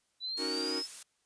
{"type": "exponential sweep", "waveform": "sine", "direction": "up", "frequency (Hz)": [3942, 5300], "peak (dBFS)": -34, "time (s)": [0.2, 0.88], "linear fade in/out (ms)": 50}
{"type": "chord", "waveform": "45% pulse", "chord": "D# minor seventh", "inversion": "third", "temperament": "equal", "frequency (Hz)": [277.2, 311.1, 370, 466.2], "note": ["C#4", "D#4", "F#4", "A#4"], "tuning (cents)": [0, 0, 0, 0], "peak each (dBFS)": [-41, -39, -40, -40], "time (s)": [0.37, 0.83], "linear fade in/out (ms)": 50}
{"type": "noise", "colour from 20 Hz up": "blue", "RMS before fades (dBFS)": -43, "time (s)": [0.37, 1.03], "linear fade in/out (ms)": 5}
{"effects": ["white hiss -75 dBFS RMS until 1.25 s", "resampled to 22050 Hz"]}